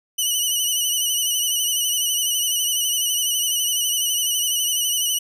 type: tone with vibrato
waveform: 15% pulse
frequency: 2960 Hz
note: F#7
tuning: in tune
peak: -12 dBFS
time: 0.18-5.19 s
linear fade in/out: 10 ms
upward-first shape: sine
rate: 12 Hz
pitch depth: 49 cents each way
effects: none